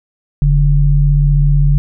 sine tone pair together, 42.84 / 144.1 Hz, F1 / D3, -33 / -33 cents, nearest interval octave + major sixth, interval 2100 cents, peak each -10 dBFS, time 0.42-1.78 s, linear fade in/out 0 ms, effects none

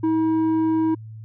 square tone with low-pass filter, 319.8 Hz, D#4, 48 cents sharp, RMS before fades -20 dBFS, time 0.03-0.95 s, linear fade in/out 10 ms, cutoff 660 Hz, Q 3.1, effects added 110 Hz sine -35 dBFS peak until 1.24 s

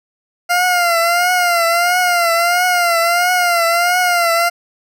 20% pulse tone with vibrato, 698.5 Hz, F5, in tune, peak -7 dBFS, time 0.49-4.5 s, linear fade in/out 20 ms, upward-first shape triangle, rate 1.5 Hz, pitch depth 82 cents each way, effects none

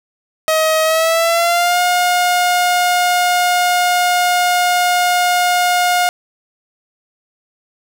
sawtooth tone with pitch glide, 633 to 714.6 Hz, D#5 to F5, +30 to +40 cents, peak -8 dBFS, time 0.48-6.09 s, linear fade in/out 0 ms, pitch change +210 cents, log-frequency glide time 0.83-1.8 s, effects none

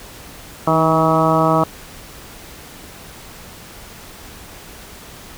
harmonic tone with a mistuned harmonic, 160.6 Hz, E3, 45 cents flat, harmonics 1 / 2 / 3 / 4 / 5 / 6 / 7 / 8, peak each -19 / -20 / -23 / -18 / -22 / -22 / -20 / -21 dBFS, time 0.67-1.64 s, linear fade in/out 5 ms, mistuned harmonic 2, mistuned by -27 cents, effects pink hiss -38 dBFS RMS until 5.37 s

